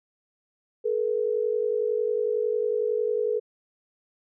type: tone pair together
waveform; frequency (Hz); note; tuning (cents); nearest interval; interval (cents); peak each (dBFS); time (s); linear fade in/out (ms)
sine; 430 / 481; A4 / B4; -40 / -46; major second; 194; -25 / -26; 0.84-3.4; 20
effects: none